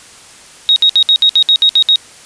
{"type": "tone bursts", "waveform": "sine", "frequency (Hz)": 3772, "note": "A#7", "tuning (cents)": 20, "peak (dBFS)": -5, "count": 10, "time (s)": [0.69, 1.958], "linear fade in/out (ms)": 0, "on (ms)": 71, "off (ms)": 62, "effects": ["white hiss -38 dBFS RMS until 2.25 s", "resampled to 22050 Hz"]}